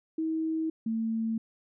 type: tone pair in turn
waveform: sine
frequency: 320 / 224.5 Hz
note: D#4 / A3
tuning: +49 / +35 cents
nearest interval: tritone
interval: 614 cents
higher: first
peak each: -27 dBFS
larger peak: neither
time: 0.18-0.7 / 0.86-1.38 s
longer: neither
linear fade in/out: 5 ms
effects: none